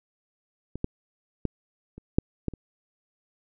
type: clicks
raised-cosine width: 3 ms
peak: -21 / -13 / -12 / -29 / -6 / -13 / -26 dBFS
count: 7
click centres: 0.756 / 0.844 / 1.453 / 1.98 / 2.185 / 2.483 / 2.537 s
effects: none